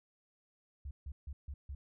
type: tone bursts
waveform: sine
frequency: 69.8 Hz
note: C#2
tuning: 13 cents sharp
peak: -40 dBFS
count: 5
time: 0.85-1.75 s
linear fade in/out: 5 ms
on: 60 ms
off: 150 ms
effects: none

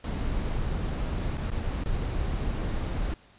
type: noise with dropouts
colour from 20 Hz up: brown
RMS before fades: -29 dBFS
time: 0.04-3.14 s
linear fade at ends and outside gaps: 2 ms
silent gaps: 1.373-1.378 / 1.503-1.516 / 1.837-1.858 s
effects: pink hiss -57 dBFS RMS until 3.38 s + resampled to 8000 Hz

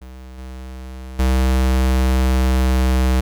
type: tone with level steps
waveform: square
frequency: 64.3 Hz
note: C2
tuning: 30 cents flat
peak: -35 / -31 / -14 dBFS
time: 0.01-3.21 s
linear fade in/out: 10 ms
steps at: 0.38 / 1.19 s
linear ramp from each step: 5 ms
effects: none

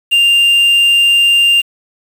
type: tone with quantisation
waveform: triangle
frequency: 2794 Hz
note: F7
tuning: in tune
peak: -5 dBFS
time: 0.11-1.62 s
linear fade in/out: 20 ms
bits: 5
effects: none

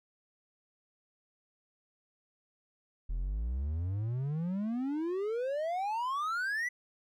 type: exponential sweep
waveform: triangle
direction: up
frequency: 38.89 to 2009 Hz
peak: -29 dBFS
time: 3.09-6.69 s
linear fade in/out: 10 ms
effects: none

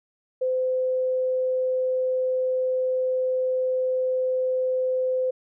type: tone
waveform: sine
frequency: 513 Hz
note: C5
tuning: 34 cents flat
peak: -21 dBFS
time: 0.41-5.31 s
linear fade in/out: 10 ms
effects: none

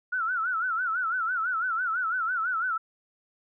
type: tone with vibrato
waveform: sine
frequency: 1404 Hz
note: F6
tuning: 9 cents sharp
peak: -25 dBFS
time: 0.12-2.78 s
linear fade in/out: 10 ms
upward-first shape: sine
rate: 6 Hz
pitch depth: 140 cents each way
effects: none

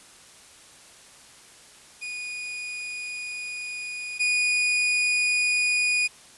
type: tone pair in turn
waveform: 40% pulse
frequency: 2463 / 2463 Hz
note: D#7 / D#7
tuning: -18 / -18 cents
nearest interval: unison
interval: 0 cents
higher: neither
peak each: -31 / -20 dBFS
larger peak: second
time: 2.01-4.19 / 4.19-6.08 s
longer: first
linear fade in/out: 20 ms
effects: white hiss -50 dBFS RMS until 6.37 s + resampled to 24000 Hz

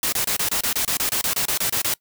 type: noise bursts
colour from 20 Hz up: white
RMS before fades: -22 dBFS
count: 16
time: 0.03-1.939 s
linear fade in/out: 2 ms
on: 94 ms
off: 27 ms
effects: noise-tail reverb RT60 0.1 s tail -23 dB re dry

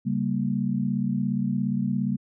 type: chord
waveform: sine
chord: G diminished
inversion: second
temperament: equal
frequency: 138.59 / 196 / 233.1 Hz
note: Db3 / G3 / Bb3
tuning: 0 / 0 / 0 cents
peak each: -29 / -26 / -27 dBFS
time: 0.05-2.17 s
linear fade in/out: 20 ms
effects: none

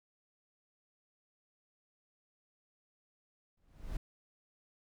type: noise with exponential growth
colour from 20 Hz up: brown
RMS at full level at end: -35 dBFS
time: 3.57-3.97 s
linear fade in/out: 5 ms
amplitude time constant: 86 ms
effects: none

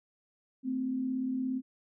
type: tone pair together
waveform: sine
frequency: 222.9 / 260.1 Hz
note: A3 / C4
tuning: +23 / -10 cents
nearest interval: minor third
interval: 267 cents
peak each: -39 / -30 dBFS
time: 0.63-1.62 s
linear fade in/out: 50 ms
effects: none

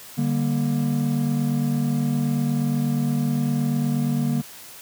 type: chord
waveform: triangle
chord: G minor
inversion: second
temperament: just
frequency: 147 / 196 / 235.2 Hz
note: D3 / G3 / Bb3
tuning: +2 / 0 / +16 cents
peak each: -21 / -27 / -21 dBFS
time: 0.17-4.42 s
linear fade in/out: 20 ms
effects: white hiss -42 dBFS RMS until 4.81 s + high-pass 60 Hz 12 dB/octave

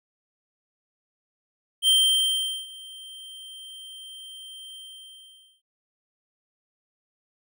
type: tone with ADSR envelope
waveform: square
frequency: 3141 Hz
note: G7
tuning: 3 cents sharp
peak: -16 dBFS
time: 1.82-5.62 s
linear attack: 61 ms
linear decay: 780 ms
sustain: -24 dB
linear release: 870 ms
effects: none

